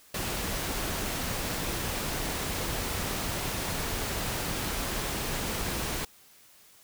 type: noise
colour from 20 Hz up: pink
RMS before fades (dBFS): -32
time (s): 0.14-6.05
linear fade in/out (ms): 5
effects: white hiss -57 dBFS RMS until 6.83 s